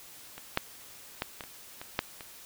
clicks, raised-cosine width 0.3 ms, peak -26 / -9 / -14 / -22 / -28 / -24 / -10 / -26 dBFS, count 8, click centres 0.38 / 0.574 / 1.221 / 1.408 / 1.438 / 1.815 / 1.991 / 2.208 s, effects white hiss -50 dBFS RMS until 2.45 s

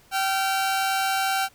sawtooth tone pair together, 773 / 1377.3 Hz, G5 / F6, -24 / -24 cents, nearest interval minor seventh, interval 1000 cents, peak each -19 / -25 dBFS, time 0.11-1.49 s, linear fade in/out 50 ms, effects pink hiss -56 dBFS RMS until 1.54 s

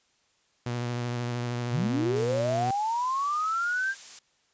sawtooth tone with vibrato, 121 Hz, B2, 35 cents flat, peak -25 dBFS, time 0.66-2.71 s, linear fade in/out 5 ms, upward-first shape sine, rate 13 Hz, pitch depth 22 cents each way
sine linear sweep, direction up, 110 to 1607 Hz, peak -25 dBFS, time 1.71-3.95 s, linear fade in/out 50 ms
blue noise, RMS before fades -40 dBFS, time 2.16-4.19 s, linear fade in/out 2 ms
effects white hiss -68 dBFS RMS until 4.53 s + resampled to 16000 Hz

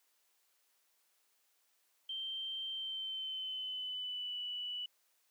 sine tone with pitch glide, 3136 to 2960 Hz, G7 to F#7, 0 to 0 cents, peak -38 dBFS, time 2.09-4.86 s, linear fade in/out 5 ms, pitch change -100 cents, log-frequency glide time 2.69-4.39 s, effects white hiss -75 dBFS RMS until 5.3 s + high-pass 400 Hz 12 dB/octave

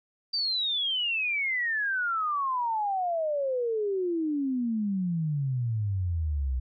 sine exponential sweep, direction down, 4699 to 61.74 Hz, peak -25 dBFS, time 0.33-6.6 s, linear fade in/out 10 ms, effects MP3 96 kbps

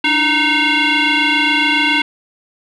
sine tone with frequency modulation, 321.1 Hz, E4, 45 cents flat, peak -10 dBFS, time 0.04-2.02 s, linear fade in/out 5 ms, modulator 615 Hz, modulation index 5.1, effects tanh soft clip ceiling -7 dBFS

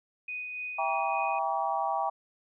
sine tone with tremolo, 2489 Hz, D#7, in tune, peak -33 dBFS, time 0.28-1.39 s, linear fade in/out 5 ms, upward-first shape sine, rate 3.5 Hz, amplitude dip 30%
sine chord, E diminished seventh, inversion none, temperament just, 659.3 / 791.1 / 949.3 / 1139.2 Hz, E5 / G5 / Bb5 / Db6, 0 / +16 / +31 / +47 cents, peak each -34 / -30 / -33 / -34 dBFS, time 0.78-2.1 s, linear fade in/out 10 ms
effects none

